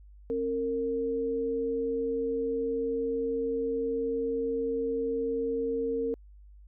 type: tone pair together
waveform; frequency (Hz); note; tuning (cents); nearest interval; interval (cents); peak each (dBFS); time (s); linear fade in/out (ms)
sine; 269.3 / 459.6; C#4 / A#4; -50 / -25; major sixth; 925; -34 / -28; 0.3-6.14; 0
effects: added 50 Hz sine -49 dBFS peak until 6.67 s